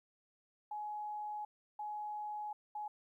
sine tone bursts at uneven times, 841 Hz, G#5, 22 cents sharp, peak -39 dBFS, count 3, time 0.71-1.45 / 1.79-2.53 / 2.75-2.88 s, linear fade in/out 5 ms, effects 13-bit

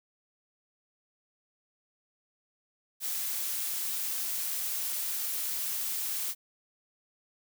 blue noise, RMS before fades -33 dBFS, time 3-6.35 s, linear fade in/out 50 ms, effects none

